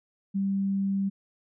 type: tone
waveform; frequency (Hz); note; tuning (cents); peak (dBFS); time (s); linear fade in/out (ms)
sine; 196; G3; 0; -24; 0.34-1.1; 20
effects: none